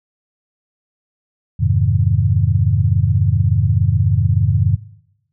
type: chord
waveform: sine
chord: F minor seventh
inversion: none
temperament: equal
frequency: 87.31 / 103.83 / 130.81 / 155.56 Hz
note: F2 / Ab2 / C3 / Eb3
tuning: 0 / 0 / 0 / 0 cents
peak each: -17 / -16 / -18 / -21 dBFS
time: 1.59-4.77 s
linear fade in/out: 20 ms
effects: noise-tail reverb RT60 0.9 s tail -21 dB re dry